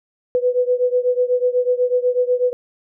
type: beating tone pair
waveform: sine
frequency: 493.9 / 502 Hz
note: B4 / B4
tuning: 0 / +28 cents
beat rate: 8.1 Hz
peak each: -17 / -19 dBFS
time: 0.35-2.53 s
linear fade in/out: 0 ms
effects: none